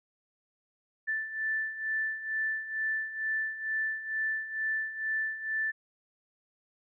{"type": "beating tone pair", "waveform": "sine", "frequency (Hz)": [1760, 1762.2], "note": ["A6", "A6"], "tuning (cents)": [0, 2], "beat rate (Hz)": 2.2, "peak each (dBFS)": [-36, -31], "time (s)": [1.07, 5.72], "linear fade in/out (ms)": 20, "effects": []}